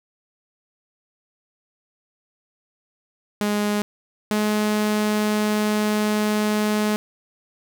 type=tone pair in turn; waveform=sawtooth; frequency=207.7 / 211.6 Hz; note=G#3 / G#3; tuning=0 / +33 cents; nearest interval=unison; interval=33 cents; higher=second; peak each=-16 / -15 dBFS; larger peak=second; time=3.41-3.82 / 4.31-6.96 s; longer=second; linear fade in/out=0 ms; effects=none